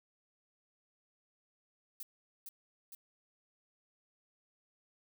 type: noise with echo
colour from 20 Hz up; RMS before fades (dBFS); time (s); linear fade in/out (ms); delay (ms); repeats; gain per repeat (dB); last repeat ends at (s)
violet; -44; 2-2.03; 2; 460; 2; -3; 2.95
effects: none